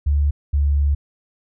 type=tone pair in turn; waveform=sine; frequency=72.3 / 71.63 Hz; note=D2 / D2; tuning=-27 / -43 cents; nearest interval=unison; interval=16 cents; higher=first; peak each=-14 / -14 dBFS; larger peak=neither; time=0.06-0.31 / 0.53-0.95 s; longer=second; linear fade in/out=10 ms; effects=none